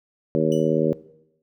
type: harmonic tone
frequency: 78.9 Hz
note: D#2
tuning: 25 cents sharp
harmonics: 2 / 3 / 4 / 5 / 6 / 7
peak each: -25 / -25 / -25 / -25 / -25 / -25 dBFS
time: 0.35-0.93 s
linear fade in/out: 0 ms
type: tone with exponential decay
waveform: 25% pulse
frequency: 2960 Hz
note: F#7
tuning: in tune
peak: -32 dBFS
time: 0.52-0.78 s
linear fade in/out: 1 ms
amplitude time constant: 56 ms
effects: noise-tail reverb RT60 0.8 s tail -18 dB re dry